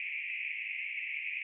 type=band-pass noise; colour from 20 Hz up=white; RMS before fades=-38 dBFS; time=0-1.43 s; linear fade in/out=2 ms; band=2100 to 2600 Hz; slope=96 dB/octave; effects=none